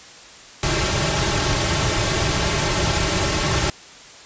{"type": "noise with comb filter", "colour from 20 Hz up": "pink", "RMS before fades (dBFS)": -20, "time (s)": [0.63, 3.7], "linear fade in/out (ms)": 2, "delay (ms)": 4.1, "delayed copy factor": -0.65, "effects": ["white hiss -42 dBFS RMS until 4.25 s", "resampled to 16000 Hz"]}